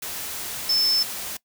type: tone in noise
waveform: sine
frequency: 5274 Hz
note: E8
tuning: in tune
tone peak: -18 dBFS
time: 0.69-1.03 s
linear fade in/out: 5 ms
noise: white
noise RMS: -32 dBFS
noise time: 0.02-1.37 s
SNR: +11 dB
effects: noise-tail reverb RT60 0.1 s tail -21 dB re dry